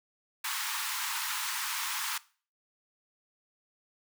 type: high-pass noise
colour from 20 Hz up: pink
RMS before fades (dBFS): -34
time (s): 0.44-2.18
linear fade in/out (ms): 5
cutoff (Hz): 870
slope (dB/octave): 96
effects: noise-tail reverb RT60 0.4 s tail -20 dB re dry